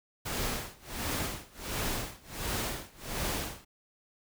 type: noise with tremolo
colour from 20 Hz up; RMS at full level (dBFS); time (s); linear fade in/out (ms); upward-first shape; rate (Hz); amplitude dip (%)
pink; -32; 0.25-3.65; 10; sine; 1.4; 95
effects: none